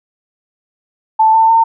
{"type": "tone with pitch steps", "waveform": "sine", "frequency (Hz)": [880, 893.8, 907.9], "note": ["A5", "A5", "A#5"], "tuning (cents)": [0, 27, -46], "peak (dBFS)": -6, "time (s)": [1.19, 1.64], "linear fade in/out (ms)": 10, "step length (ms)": 150, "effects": []}